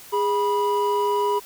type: tone pair together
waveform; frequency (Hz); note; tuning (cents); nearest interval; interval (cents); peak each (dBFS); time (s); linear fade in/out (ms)
triangle; 411.6 / 977.9; G#4 / B5; -16 / -17; octave + minor third; 1499; -20; 0.12-1.4; 20
effects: white hiss -44 dBFS RMS until 1.45 s